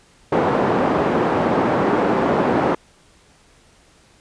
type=band-pass noise; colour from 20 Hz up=pink; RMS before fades=-18 dBFS; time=0.32-2.75 s; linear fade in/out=5 ms; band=240 to 960 Hz; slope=12 dB/octave; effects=pink hiss -53 dBFS RMS until 4.2 s + resampled to 22050 Hz